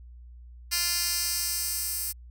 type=tone with high-pass filter sweep; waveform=10% pulse; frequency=348.3 Hz; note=F4; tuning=5 cents flat; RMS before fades=-29 dBFS; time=0.71-2.13 s; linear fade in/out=20 ms; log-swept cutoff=4000 to 9700 Hz; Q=0.95; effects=added 60 Hz sine -44 dBFS peak until 2.3 s